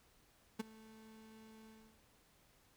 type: tone with ADSR envelope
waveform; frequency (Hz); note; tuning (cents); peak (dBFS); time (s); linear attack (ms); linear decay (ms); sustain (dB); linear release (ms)
35% pulse; 220; A3; 0; -33; 0.59-2.01; 11; 17; -22; 330
effects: pink hiss -70 dBFS RMS until 2.76 s